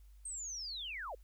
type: linear sweep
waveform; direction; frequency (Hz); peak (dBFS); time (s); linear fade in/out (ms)
sine; down; 8540 to 440; -40; 0.25-1.15; 5
effects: added 50 Hz sine -55 dBFS peak until 1.23 s + white hiss -75 dBFS RMS until 1.23 s